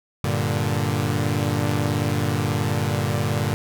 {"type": "chord", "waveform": "sawtooth", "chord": "G minor", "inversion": "none", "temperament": "equal", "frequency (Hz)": [98, 116.54, 146.83], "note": ["G2", "Bb2", "D3"], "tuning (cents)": [0, 0, 0], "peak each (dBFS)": -21, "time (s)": [0.24, 3.54], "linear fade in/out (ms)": 0, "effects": []}